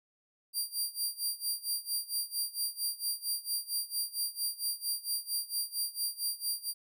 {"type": "tone with tremolo", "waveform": "15% pulse", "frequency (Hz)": 4742, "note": "D8", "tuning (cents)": 16, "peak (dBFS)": -23, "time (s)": [0.53, 6.74], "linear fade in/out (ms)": 50, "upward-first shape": "sine", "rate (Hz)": 4.4, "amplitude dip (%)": 90, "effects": []}